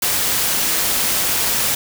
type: noise with amplitude modulation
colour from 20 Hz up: white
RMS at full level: -17 dBFS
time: 0.02-1.75 s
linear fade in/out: 5 ms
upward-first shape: sine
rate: 201 Hz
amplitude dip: 30%
effects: none